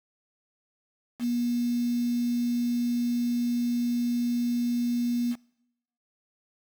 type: tone with quantisation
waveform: sine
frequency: 240.4 Hz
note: B3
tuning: 46 cents flat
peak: -24 dBFS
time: 1.19-5.36 s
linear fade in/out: 50 ms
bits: 7
effects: noise-tail reverb RT60 0.8 s tail -23 dB re dry